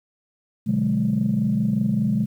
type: chord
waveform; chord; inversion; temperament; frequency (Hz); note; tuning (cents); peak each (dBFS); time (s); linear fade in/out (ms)
sine; G# half-diminished seventh; first; equal with one note detuned; 123.47 / 146.83 / 185 / 210.1; B2 / D3 / F#3 / G#3; 0 / 0 / 0 / +20; -26 / -26 / -25 / -20; 0.66-2.26; 20
effects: tanh soft clip ceiling -11 dBFS + 9-bit